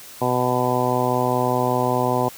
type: harmonic tone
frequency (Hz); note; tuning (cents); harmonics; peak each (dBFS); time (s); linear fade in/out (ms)
125.1; B2; +23; 1 / 2 / 3 / 4 / 5 / 6 / 7 / 8; -26 / -26 / -26 / -26 / -26 / -26 / -26 / -26; 0.21-2.29; 10
effects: white hiss -41 dBFS RMS until 2.37 s + high-pass 60 Hz 12 dB/octave